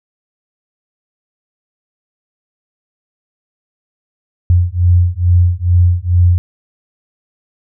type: beating tone pair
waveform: sine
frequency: 87.31 / 89.61 Hz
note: F2 / F2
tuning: 0 / +45 cents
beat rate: 2.3 Hz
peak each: -11 dBFS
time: 4.5-6.38 s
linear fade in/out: 0 ms
effects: none